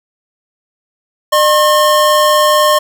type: tone pair together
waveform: square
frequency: 604 / 1074.7 Hz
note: D5 / C6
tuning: +48 / +46 cents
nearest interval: minor seventh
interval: 998 cents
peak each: -11 dBFS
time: 1.32-2.79 s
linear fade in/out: 10 ms
effects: none